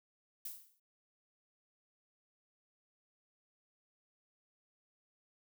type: noise with exponential decay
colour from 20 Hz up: violet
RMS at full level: -40 dBFS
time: 0.45-0.8 s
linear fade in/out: 5 ms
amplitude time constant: 74 ms
effects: none